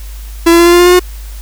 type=tone with pitch steps; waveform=45% pulse; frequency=335.6 / 339.1 / 342.7 / 346.2 / 349.9 / 353.5 / 357.2 / 360.9 Hz; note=E4 / E4 / F4 / F4 / F4 / F4 / F4 / F#4; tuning=+31 / +49 / -33 / -15 / +3 / +21 / +39 / -43 cents; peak=-3 dBFS; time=0.46-0.996 s; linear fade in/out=10 ms; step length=67 ms; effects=added 51 Hz sine -23 dBFS peak until 1.41 s + white hiss -37 dBFS RMS until 1.41 s